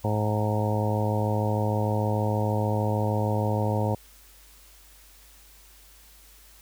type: harmonic tone with a mistuned harmonic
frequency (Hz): 106.5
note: G#2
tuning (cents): +44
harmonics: 1 / 2 / 3 / 4 / 5 / 6 / 7 / 8 / 9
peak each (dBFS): -25 / -31 / -35 / -34 / -31 / -36 / -35 / -39 / -34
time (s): 0.04-3.95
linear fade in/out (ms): 5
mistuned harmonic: 9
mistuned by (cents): -60
effects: added 50 Hz sine -54 dBFS peak until 6.61 s + white hiss -54 dBFS RMS until 6.61 s